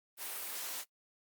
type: high-pass noise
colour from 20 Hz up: white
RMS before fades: -41 dBFS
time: 0.17-0.85 s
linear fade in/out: 50 ms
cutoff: 370 Hz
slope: 12 dB/octave
effects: noise-tail reverb RT60 0.1 s tail -20 dB re dry + Opus 32 kbps